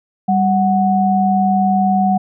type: tone pair together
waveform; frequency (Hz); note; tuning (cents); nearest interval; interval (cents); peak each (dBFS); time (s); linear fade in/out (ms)
sine; 196 / 740; G3 / F#5; 0 / 0; octave + major seventh; 2300; -14; 0.28-2.18; 10
effects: none